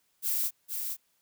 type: noise with echo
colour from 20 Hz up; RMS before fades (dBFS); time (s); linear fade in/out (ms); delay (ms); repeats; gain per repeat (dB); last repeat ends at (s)
violet; -29; 0.22-0.51; 50; 460; 1; -5; 0.97
effects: white hiss -72 dBFS RMS until 1.21 s